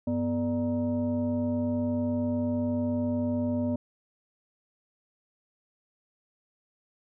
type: tone with frequency modulation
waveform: sine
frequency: 246.9 Hz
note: B3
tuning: in tune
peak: -25 dBFS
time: 0.07-3.76 s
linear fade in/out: 5 ms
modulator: 345 Hz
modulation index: 0.82
effects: none